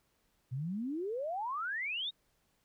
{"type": "exponential sweep", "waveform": "sine", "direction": "up", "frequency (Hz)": [120, 3832], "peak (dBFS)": -34, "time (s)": [0.51, 2.11], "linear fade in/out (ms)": 20, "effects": ["pink hiss -75 dBFS RMS until 2.64 s"]}